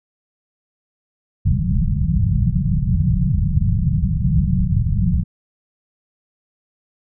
white low-pass noise, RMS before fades -17 dBFS, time 1.45-5.24 s, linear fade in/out 10 ms, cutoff 190 Hz, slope 96 dB/octave, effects none

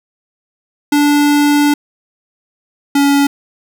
square tone pair in turn, 291.4 / 282.1 Hz, D4 / C#4, -13 / +30 cents, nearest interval minor second, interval 57 cents, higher first, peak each -9 dBFS, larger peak neither, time 0.92-1.74 / 2.95-3.27 s, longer first, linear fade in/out 5 ms, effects none

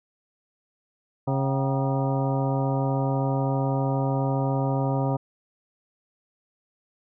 harmonic tone with a mistuned harmonic, 135.8 Hz, C#3, 35 cents flat, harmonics 1 / 2 / 3 / 4 / 5 / 6 / 7 / 9, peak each -24 / -29 / -34 / -31 / -35 / -33 / -34 / -40 dBFS, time 1.27-5.17 s, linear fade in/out 10 ms, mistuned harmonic 6, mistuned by -95 cents, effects none

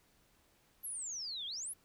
sine exponential two-way sweep, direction down then up, 11860 to 3186 to 11860 Hz, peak -39 dBFS, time 0.83-1.74 s, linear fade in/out 20 ms, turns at 1.46 s, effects pink hiss -70 dBFS RMS until 1.84 s

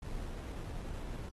brown noise with sample-and-hold, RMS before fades -41 dBFS, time 0.02-1.29 s, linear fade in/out 5 ms, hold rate 4410 Hz, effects AAC 32 kbps

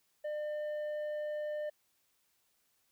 sine tone with tanh clipping, 601 Hz, D5, 40 cents sharp, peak -36 dBFS, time 0.24-1.7 s, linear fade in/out 10 ms, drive 6 dB, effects white hiss -75 dBFS RMS until 2.91 s

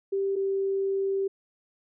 sine tone pair in turn, 392 / 390.1 Hz, G4 / G4, 0 / -8 cents, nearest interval unison, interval 8 cents, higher first, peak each -24 dBFS, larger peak neither, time 0.12-0.36 / 0.36-1.28 s, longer second, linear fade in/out 10 ms, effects none

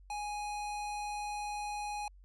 square tone, 830.6 Hz, G#5, in tune, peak -37 dBFS, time 0.1-2.08 s, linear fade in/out 2 ms, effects added 47 Hz sine -54 dBFS peak until 2.24 s + resampled to 24000 Hz

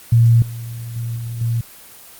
sine tone with level steps, 116.54 Hz, A#2, in tune, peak -8 / -26 / -21 / -23 / -16 dBFS, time 0.12-1.61 s, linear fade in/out 5 ms, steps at 0.42 / 0.96 / 1.16 / 1.41 s, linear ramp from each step 2 ms, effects white hiss -41 dBFS RMS until 2.19 s + Opus 24 kbps

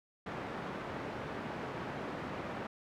pink band-pass noise, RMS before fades -41 dBFS, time 0.26-2.67 s, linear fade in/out 5 ms, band 150 to 1700 Hz, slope 12 dB/octave, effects none

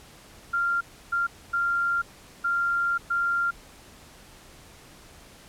sine tone bursts at uneven times, 1389 Hz, F6, 10 cents flat, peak -22 dBFS, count 5, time 0.53-0.81 / 1.12-1.27 / 1.53-2.02 / 2.44-2.98 / 3.1-3.51 s, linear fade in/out 10 ms, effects pink hiss -50 dBFS RMS until 5.48 s + low-pass 12000 Hz 12 dB/octave

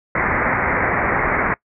white low-pass noise, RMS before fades -19 dBFS, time 0.15-1.54 s, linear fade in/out 2 ms, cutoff 2200 Hz, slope 96 dB/octave, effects noise-tail reverb RT60 0.1 s tail -22 dB re dry

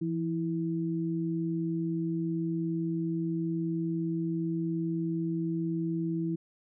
sine tone pair together, 167.9 / 327 Hz, E3 / E4, +32 / -14 cents, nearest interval octave, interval 1154 cents, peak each -31 / -31 dBFS, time 0.01-6.36 s, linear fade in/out 10 ms, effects none

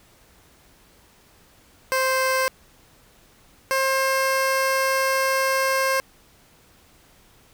15% pulse tone pair in turn, 523.3 / 532.4 Hz, C5 / C5, 0 / +30 cents, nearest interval unison, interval 30 cents, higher second, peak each -13 dBFS, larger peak neither, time 1.92-2.48 / 3.71-6 s, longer second, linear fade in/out 0 ms, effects pink hiss -55 dBFS RMS until 7.53 s

